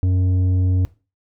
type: tone with tanh clipping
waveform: sine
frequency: 92 Hz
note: F#2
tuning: 9 cents flat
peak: -16 dBFS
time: 0.03-0.85 s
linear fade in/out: 0 ms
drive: 8 dB
effects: noise-tail reverb RT60 0.3 s tail -18 dB re dry